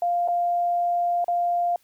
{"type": "tone with dropouts", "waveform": "sine", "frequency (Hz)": 698.5, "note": "F5", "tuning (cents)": 0, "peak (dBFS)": -20, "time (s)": [0.02, 1.76], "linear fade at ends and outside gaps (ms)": 2, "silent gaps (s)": [[0.277, 0.284], [1.244, 1.281]], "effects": ["white hiss -63 dBFS RMS until 1.83 s"]}